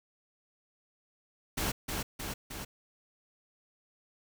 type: noise with echo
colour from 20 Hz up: pink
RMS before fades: -32 dBFS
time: 1.57-1.72 s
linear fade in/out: 10 ms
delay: 310 ms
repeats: 3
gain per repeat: -3 dB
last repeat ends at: 2.65 s
effects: none